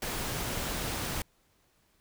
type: noise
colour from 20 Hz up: pink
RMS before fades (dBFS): -34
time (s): 0.02-1.22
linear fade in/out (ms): 2
effects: pink hiss -69 dBFS RMS until 2 s